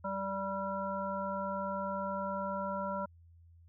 harmonic tone, 194.7 Hz, G3, 12 cents flat, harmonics 1 / 3 / 5 / 7, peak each -40 / -38 / -38 / -41 dBFS, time 0.04-3.06 s, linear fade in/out 10 ms, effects added 84 Hz sine -56 dBFS peak until 3.68 s

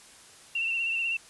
sine tone with vibrato, 2714 Hz, E7, 50 cents sharp, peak -26 dBFS, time 0.55-1.17 s, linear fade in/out 5 ms, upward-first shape sine, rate 16 Hz, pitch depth 40 cents each way, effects white hiss -52 dBFS RMS until 1.29 s + resampled to 24000 Hz

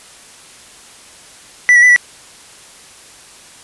triangle tone with pitch steps, 1973 / 1928 / 1989 / 1950 Hz, B6 / B6 / B6 / B6, -2 / -42 / +12 / -23 cents, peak -3 dBFS, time 1.69-1.962 s, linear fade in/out 0 ms, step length 68 ms, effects white hiss -40 dBFS RMS until 3.63 s + resampled to 24000 Hz

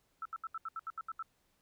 sine tone bursts, 1321 Hz, E6, 3 cents sharp, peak -37 dBFS, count 10, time 0.22-1.226 s, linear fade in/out 2 ms, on 34 ms, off 74 ms, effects pink hiss -75 dBFS RMS until 1.61 s

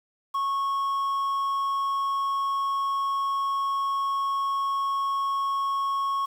triangle tone with quantisation, 1100 Hz, C#6, 14 cents flat, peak -22 dBFS, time 0.34-6.26 s, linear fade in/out 10 ms, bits 8, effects none

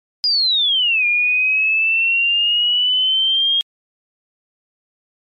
sine exponential two-way sweep, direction down then up, 4978 to 2407 to 3259 Hz, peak -13 dBFS, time 0.24-3.61 s, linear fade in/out 0 ms, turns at 1.06 s, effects MP3 96 kbps

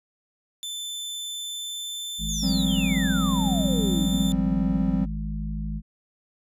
sawtooth tone with pitch glide, 3531 to 3554 Hz, A7 to A7, +5 to +17 cents, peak -28 dBFS, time 0.63-4.32 s, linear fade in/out 0 ms, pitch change +12 cents, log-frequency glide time 1.28-3.31 s
harmonic tone, 52.8 Hz, G#1, 29 cents sharp, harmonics 1 / 3 / 4, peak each -29 / -33 / -34 dBFS, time 2.18-5.82 s, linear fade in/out 50 ms
sine exponential sweep, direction down, 7040 to 190.6 Hz, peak -30 dBFS, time 2.28-4.27 s, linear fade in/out 10 ms
triangle chord, F suspended second, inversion none, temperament just, 174.61 / 196.44 / 261.9 Hz, F3 / G3 / C4, 0 / +4 / +2 cents, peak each -24 / -23 / -25 dBFS, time 2.42-5.06 s, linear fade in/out 20 ms
effects resampled to 32000 Hz

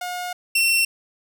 sawtooth tone pair in turn, 718 / 2711 Hz, F5 / E7, +48 / +48 cents, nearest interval octave + major seventh, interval 2300 cents, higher second, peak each -23 / -13 dBFS, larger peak second, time 0.01-0.33 / 0.55-0.85 s, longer first, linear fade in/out 5 ms, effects none

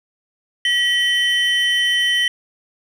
triangle tone pair together, 1929 / 3062 Hz, B6 / G7, -41 / -41 cents, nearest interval minor sixth, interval 800 cents, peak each -16 dBFS, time 0.65-2.28 s, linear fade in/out 2 ms, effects none

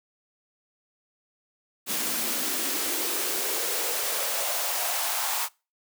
white noise with high-pass filter sweep, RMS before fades -28 dBFS, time 1.86-5.49 s, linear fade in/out 50 ms, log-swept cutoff 210 to 900 Hz, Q 3.3, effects noise-tail reverb RT60 0.3 s tail -24 dB re dry

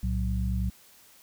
sine tone cluster, 63.3 / 112.3 / 185.4 Hz, B1 / A2 / F#3, +43 / +36 / +4 cents, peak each -27 / -32 / -32 dBFS, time 0.03-0.7 s, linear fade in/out 5 ms, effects white hiss -56 dBFS RMS until 1.22 s

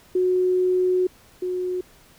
sine tone pair in turn, 366.4 / 364.1 Hz, F#4 / F#4, -17 / -28 cents, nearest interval unison, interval 11 cents, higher first, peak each -17 / -23 dBFS, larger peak first, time 0.15-1.07 / 1.42-1.81 s, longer first, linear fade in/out 5 ms, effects pink hiss -53 dBFS RMS until 2.18 s

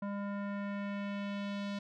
square tone with low-pass filter sweep, 201.5 Hz, G3, 48 cents sharp, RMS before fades -38 dBFS, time 0.02-1.79 s, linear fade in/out 5 ms, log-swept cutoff 1200 to 4300 Hz, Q 1.5, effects none

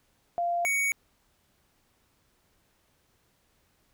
sine / square tone pair in turn, 693 / 2237 Hz, F5 / C#7, -14 / +15 cents, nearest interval octave + minor sixth, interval 2029 cents, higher second, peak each -25 dBFS, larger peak neither, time 0.38-0.65 / 0.65-0.92 s, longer neither, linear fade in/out 0 ms, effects pink hiss -69 dBFS RMS until 3.93 s

